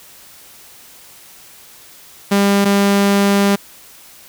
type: tone pair in turn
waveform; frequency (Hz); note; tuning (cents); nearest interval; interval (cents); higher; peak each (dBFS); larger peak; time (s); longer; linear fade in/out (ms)
sawtooth; 200 / 200; G3 / G3; +35 / +35; unison; 0; neither; -7; neither; 2.31-2.65 / 2.65-3.56; second; 10
effects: white hiss -42 dBFS RMS until 4.28 s